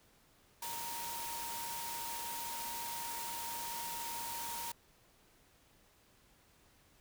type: tone in noise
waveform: sine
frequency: 932.3 Hz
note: A#5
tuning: in tune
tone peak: -43 dBFS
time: 0.62-4.72 s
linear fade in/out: 5 ms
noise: white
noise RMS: -43 dBFS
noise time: 0.62-4.72 s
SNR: -3 dB
effects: pink hiss -67 dBFS RMS until 7 s